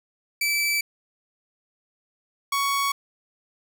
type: tone pair in turn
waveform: sawtooth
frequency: 2316 / 1116 Hz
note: D7 / C#6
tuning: -25 / +11 cents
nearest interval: octave + minor second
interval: 1264 cents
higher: first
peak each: -18 dBFS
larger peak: neither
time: 0.41-0.81 / 2.52-2.92 s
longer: neither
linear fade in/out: 5 ms
effects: none